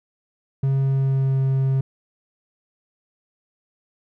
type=tone with pitch glide; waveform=triangle; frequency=135.6 to 133.89 Hz; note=C#3 to C3; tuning=-38 to +40 cents; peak=-15 dBFS; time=0.63-1.81 s; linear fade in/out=5 ms; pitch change=-22 cents; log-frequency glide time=0.8-1.4 s; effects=none